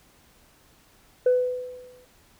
sine tone with exponential decay, 500 Hz, B4, 21 cents sharp, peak -13 dBFS, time 1.26-2.05 s, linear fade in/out 5 ms, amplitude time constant 170 ms, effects tanh soft clip ceiling -13 dBFS + pink hiss -58 dBFS RMS until 2.39 s

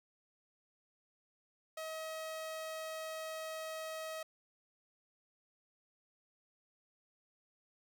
sawtooth tone, 636 Hz, D#5, 38 cents sharp, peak -37 dBFS, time 1.77-4.23 s, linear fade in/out 5 ms, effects none

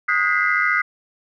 sine tone cluster, 1251 / 1450 / 1596 / 1987 / 2081 Hz, D#6 / F#6 / G6 / B6 / C7, +9 / -35 / +31 / +10 / -10 cents, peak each -22 / -21 / -25 / -22 / -22 dBFS, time 0.08-0.82 s, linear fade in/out 10 ms, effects tanh soft clip ceiling -6 dBFS

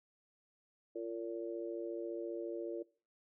harmonic tone, 114.5 Hz, A#2, 31 cents flat, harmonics 3 / 4 / 5, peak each -41 / -43 / -45 dBFS, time 0.95-2.83 s, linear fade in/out 10 ms, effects noise-tail reverb RT60 0.4 s tail -21 dB re dry

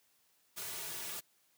white noise with comb filter, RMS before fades -42 dBFS, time 0.56-1.21 s, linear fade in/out 20 ms, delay 3.8 ms, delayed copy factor -0.85, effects white hiss -72 dBFS RMS until 1.57 s + high-pass 100 Hz 12 dB/octave

